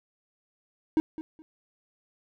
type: tone with echo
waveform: triangle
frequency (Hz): 314.7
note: D#4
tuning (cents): +20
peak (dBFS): -17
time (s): 0.97-1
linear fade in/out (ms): 0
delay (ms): 210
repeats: 2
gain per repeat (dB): -14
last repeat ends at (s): 1.42
effects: none